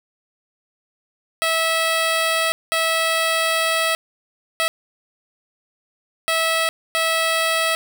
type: tone bursts at uneven times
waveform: 10% pulse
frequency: 651 Hz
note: E5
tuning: 22 cents flat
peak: -9 dBFS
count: 5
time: 1.42-2.52 / 2.72-3.95 / 4.6-4.68 / 6.28-6.69 / 6.95-7.75 s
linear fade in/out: 0 ms
effects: none